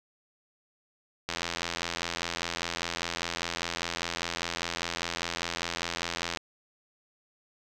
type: click train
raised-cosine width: 0.2 ms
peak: -13 dBFS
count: 433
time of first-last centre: 1.29-6.372 s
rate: 85 Hz
effects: none